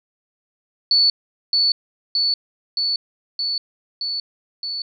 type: tone with echo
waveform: sine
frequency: 4455 Hz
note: C#8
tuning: 8 cents sharp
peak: -12 dBFS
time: 0.91-1.1 s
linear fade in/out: 2 ms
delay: 620 ms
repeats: 6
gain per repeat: -2 dB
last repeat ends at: 4.82 s
effects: none